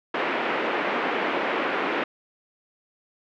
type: band-pass noise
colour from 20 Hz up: pink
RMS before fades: -26 dBFS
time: 0.14-2.04 s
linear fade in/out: 5 ms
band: 280 to 2600 Hz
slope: 24 dB/octave
effects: none